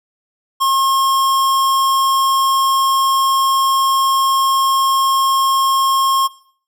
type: tone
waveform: square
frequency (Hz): 1076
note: C6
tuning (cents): +48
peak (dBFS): -13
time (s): 0.6-6.28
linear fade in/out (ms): 20
effects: noise-tail reverb RT60 0.5 s tail -18 dB re dry